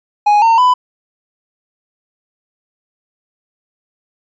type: tone with pitch steps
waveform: triangle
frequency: 830.6 / 911 / 999.2 Hz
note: G#5 / A#5 / B5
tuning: 0 / -40 / +20 cents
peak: -5 dBFS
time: 0.26-0.74 s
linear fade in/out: 10 ms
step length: 160 ms
effects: resampled to 16000 Hz